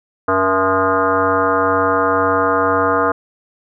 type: tone with frequency modulation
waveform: sine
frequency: 854 Hz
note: G#5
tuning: 48 cents sharp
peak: -12 dBFS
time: 0.28-3.12 s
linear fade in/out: 5 ms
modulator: 190 Hz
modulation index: 2.9
effects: none